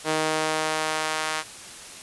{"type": "tone with high-pass filter sweep", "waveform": "sawtooth", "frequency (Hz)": 156.5, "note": "D#3", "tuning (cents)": 10, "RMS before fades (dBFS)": -26, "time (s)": [0.04, 1.44], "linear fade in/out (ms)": 50, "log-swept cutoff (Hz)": [420, 1100], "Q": 0.87, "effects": ["white hiss -41 dBFS RMS until 2.02 s", "resampled to 24000 Hz"]}